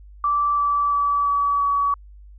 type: tone with pitch steps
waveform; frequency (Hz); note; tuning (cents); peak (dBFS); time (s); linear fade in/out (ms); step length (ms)
sine; 1164 / 1156.6 / 1149.3 / 1142 / 1134.8; D6 / D6 / D6 / D6 / C#6; -16 / -27 / -38 / -49 / +40; -17; 0.24-1.94; 2; 340
effects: added 50 Hz sine -41 dBFS peak until 2.38 s